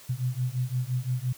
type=beating tone pair; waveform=sine; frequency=123.47 / 129.27 Hz; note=B2 / C3; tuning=0 / -21 cents; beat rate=5.8 Hz; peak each=-29 dBFS; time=0.09-1.33 s; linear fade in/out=10 ms; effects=white hiss -50 dBFS RMS until 1.37 s